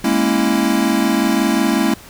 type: chord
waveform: square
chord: A# half-diminished seventh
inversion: third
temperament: equal with one note detuned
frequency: 207.7 / 233.1 / 273.7 / 329.6 Hz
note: G#3 / A#3 / C#4 / E4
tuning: 0 / 0 / -22 / 0 cents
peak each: -20 dBFS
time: 0.04-1.94 s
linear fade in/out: 5 ms
effects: pink hiss -40 dBFS RMS until 2.09 s